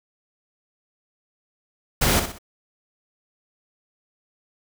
pink noise with echo, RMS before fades -19 dBFS, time 2.01-2.2 s, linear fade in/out 10 ms, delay 62 ms, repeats 3, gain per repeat -8 dB, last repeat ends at 2.386 s, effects none

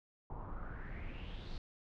brown noise with low-pass filter sweep, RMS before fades -44 dBFS, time 0.3-1.58 s, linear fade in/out 2 ms, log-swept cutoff 880 to 4500 Hz, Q 5.1, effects none

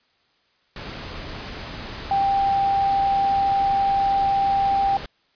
sine tone in noise, 789 Hz, G5, 11 cents sharp, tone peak -17 dBFS, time 2.11-4.97 s, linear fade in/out 2 ms, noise pink, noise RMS -34 dBFS, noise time 0.76-5.06 s, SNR +14 dB, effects white hiss -64 dBFS RMS until 5.35 s + resampled to 11025 Hz

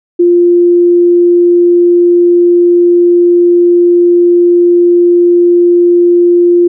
sine tone, 349.2 Hz, F4, in tune, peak -3 dBFS, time 0.19-6.68 s, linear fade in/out 10 ms, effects none

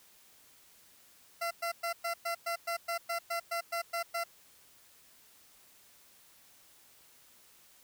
20% pulse tone bursts, 680 Hz, F5, 46 cents flat, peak -27 dBFS, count 14, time 1.41-4.24 s, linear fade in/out 10 ms, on 100 ms, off 110 ms, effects white hiss -61 dBFS RMS until 7.83 s

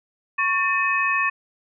sine tone cluster, 1106 / 1793 / 2538 Hz, C#6 / A6 / D#7, -4 / +32 / +34 cents, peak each -23 dBFS, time 0.38-1.3 s, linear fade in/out 10 ms, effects none

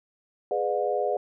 sine chord, G# diminished seventh, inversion none, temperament just, 415.3 / 498.4 / 598 / 717.6 Hz, G#4 / B4 / D5 / F5, 0 / +16 / +31 / +47 cents, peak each -29 dBFS, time 0.51-1.17 s, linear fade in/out 2 ms, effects none

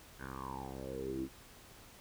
10% pulse tone with low-pass filter sweep, 66.5 Hz, C2, 29 cents sharp, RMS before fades -42 dBFS, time 0.18-1.29 s, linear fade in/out 50 ms, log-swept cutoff 1600 to 290 Hz, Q 8.8, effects pink hiss -57 dBFS RMS until 2 s

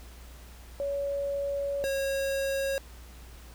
sine / square tone pair in turn, 562 / 545.4 Hz, C#5 / C#5, +24 / -28 cents, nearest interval minor second, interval 52 cents, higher first, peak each -28 dBFS, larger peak neither, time 0.8-1.84 / 1.84-2.78 s, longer first, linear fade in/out 0 ms, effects added 60 Hz sine -46 dBFS peak until 3.54 s + pink hiss -53 dBFS RMS until 3.54 s

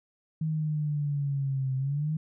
sine linear two-way sweep, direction down then up, 158.8 to 130.81 to 158.8 Hz, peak -26 dBFS, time 0.41-2.17 s, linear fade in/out 5 ms, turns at 1.76 s, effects none

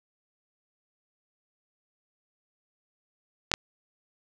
clicks, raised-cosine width 0.2 ms, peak -6 dBFS, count 2, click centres 3.516 / 3.539 s, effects none

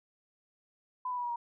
sine tone with pitch steps, 1005 / 990 / 975.3 / 960.7 / 946.4 Hz, B5 / B5 / B5 / B5 / A#5, +30 / +4 / -22 / -48 / +26 cents, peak -32 dBFS, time 1.05-1.36 s, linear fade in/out 5 ms, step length 62 ms, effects none

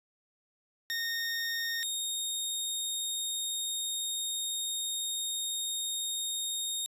20% pulse tone pair in turn, 1845 / 3706 Hz, A#6 / A#7, -18 / -11 cents, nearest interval octave, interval 1207 cents, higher second, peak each -26 dBFS, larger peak neither, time 0.9-1.83 / 1.83-6.86 s, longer second, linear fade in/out 0 ms, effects resampled to 32000 Hz

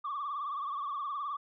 sine tone with vibrato, 1148 Hz, D6, 40 cents flat, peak -32 dBFS, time 0.04-1.37 s, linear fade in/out 10 ms, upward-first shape triangle, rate 19 Hz, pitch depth 110 cents each way, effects tanh soft clip ceiling -30 dBFS

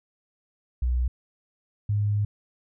sine tone pair in turn, 61.6 / 103.6 Hz, B1 / G#2, -4 / -4 cents, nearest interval major sixth, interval 900 cents, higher second, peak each -21 dBFS, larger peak neither, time 0.82-1.08 / 1.89-2.25 s, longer second, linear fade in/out 5 ms, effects none

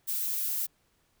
violet noise, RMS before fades -31 dBFS, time 0.07-0.67 s, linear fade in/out 20 ms, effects pink hiss -70 dBFS RMS until 1.2 s

